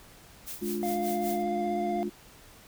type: noise with tremolo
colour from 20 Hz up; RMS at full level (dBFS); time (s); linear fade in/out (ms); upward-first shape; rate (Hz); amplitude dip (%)
blue; -38; 0.46-1.43; 20; sine; 5.1; 80
type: chord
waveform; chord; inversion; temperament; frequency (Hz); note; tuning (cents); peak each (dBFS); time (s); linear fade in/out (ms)
sine; D diminished; second; just; 211.4 / 293.7 / 352.4; Ab3 / D4 / F4; +31 / 0 / +16; -33 / -38 / -32; 0.61-2.1; 20
type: tone with vibrato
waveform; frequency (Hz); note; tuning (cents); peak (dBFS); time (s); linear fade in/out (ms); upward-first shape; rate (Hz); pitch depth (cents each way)
triangle; 698.5; F5; 0; -28; 0.83-2.03; 0; sine; 16; 21
effects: pink hiss -53 dBFS RMS until 2.67 s